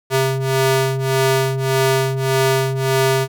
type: ring-modulated tone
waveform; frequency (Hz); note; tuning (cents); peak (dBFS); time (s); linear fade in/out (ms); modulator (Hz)
sawtooth; 266.3; C4; +31; -8; 0.1-3.28; 50; 134
effects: none